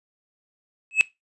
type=tone with exponential growth; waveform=triangle; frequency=2589 Hz; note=E7; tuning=32 cents flat; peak=-7 dBFS; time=0.91-1.01 s; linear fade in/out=0 ms; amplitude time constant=20 ms; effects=noise-tail reverb RT60 0.2 s tail -20 dB re dry + resampled to 24000 Hz